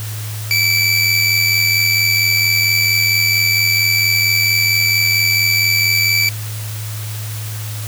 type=tone with amplitude modulation; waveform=25% pulse; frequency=2315 Hz; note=D7; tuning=25 cents flat; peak=-6 dBFS; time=0.51-6.29 s; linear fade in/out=0 ms; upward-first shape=sine; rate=84.4 Hz; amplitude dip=50%; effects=added 107 Hz sine -23 dBFS peak until 7.87 s + white hiss -31 dBFS RMS until 7.87 s